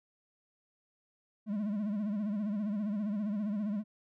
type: tone with vibrato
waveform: triangle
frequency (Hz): 207.7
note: G#3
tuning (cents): 0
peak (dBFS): -29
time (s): 1.46-3.84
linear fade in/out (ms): 50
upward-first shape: sine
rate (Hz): 15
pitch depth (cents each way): 94
effects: none